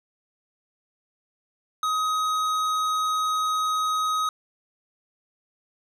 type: tone with tanh clipping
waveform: sine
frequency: 1261 Hz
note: D#6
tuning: 23 cents sharp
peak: -24 dBFS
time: 1.83-4.29 s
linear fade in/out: 2 ms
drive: 14 dB
effects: none